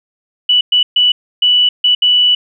sine tone bursts at uneven times, 2960 Hz, F#7, in tune, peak -7 dBFS, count 6, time 0.49-0.61 / 0.72-0.83 / 0.96-1.12 / 1.42-1.69 / 1.84-1.95 / 2.02-2.35 s, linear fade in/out 5 ms, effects none

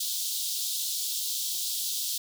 pink high-pass noise, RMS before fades -31 dBFS, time 0-2.18 s, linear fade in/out 5 ms, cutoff 3400 Hz, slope 48 dB/octave, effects none

